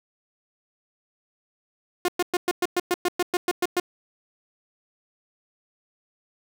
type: tone bursts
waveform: sawtooth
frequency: 356.5 Hz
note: F4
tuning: 36 cents sharp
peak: -16 dBFS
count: 13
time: 2.05-3.799 s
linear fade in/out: 2 ms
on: 33 ms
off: 110 ms
effects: none